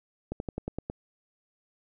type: slowing click train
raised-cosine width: 2 ms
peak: -19 dBFS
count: 7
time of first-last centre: 0.32-0.899 s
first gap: 81 ms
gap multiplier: 1.07
effects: none